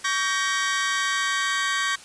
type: chord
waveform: sawtooth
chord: G diminished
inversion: second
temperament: just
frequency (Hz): 1128.9 / 1568 / 1881.6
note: Db6 / G6 / Bb6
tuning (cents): +31 / 0 / +16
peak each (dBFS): -23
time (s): 0.04-1.96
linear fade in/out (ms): 10
effects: white hiss -45 dBFS RMS until 2.04 s + resampled to 22050 Hz